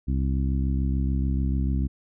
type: harmonic tone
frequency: 66.8 Hz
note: C2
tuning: 36 cents sharp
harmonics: 1 / 2 / 3 / 4 / 5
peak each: -23 / -29 / -31 / -33 / -41 dBFS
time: 0.07-1.88 s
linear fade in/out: 20 ms
effects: none